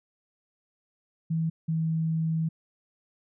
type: tone pair in turn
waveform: sine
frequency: 162.3 / 161.27 Hz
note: E3 / E3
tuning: -27 / -38 cents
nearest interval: unison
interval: 11 cents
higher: first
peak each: -24 dBFS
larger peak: neither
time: 1.3-1.5 / 1.68-2.49 s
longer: second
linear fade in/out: 10 ms
effects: none